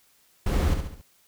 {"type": "noise with echo", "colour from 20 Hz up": "brown", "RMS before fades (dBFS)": -23, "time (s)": [0.46, 0.74], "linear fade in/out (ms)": 5, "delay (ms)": 69, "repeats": 4, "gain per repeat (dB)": -6, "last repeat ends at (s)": 1.016, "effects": ["white hiss -62 dBFS RMS until 1.27 s"]}